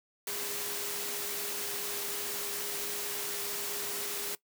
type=tone in noise; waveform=sine; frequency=408.5 Hz; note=G#4; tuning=29 cents flat; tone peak=-45 dBFS; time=0.27-4.35 s; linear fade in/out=2 ms; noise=white; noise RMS=-36 dBFS; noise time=0.27-4.35 s; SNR=-12 dB; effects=noise-tail reverb RT60 0.1 s tail -19 dB re dry + high-pass 150 Hz 12 dB/octave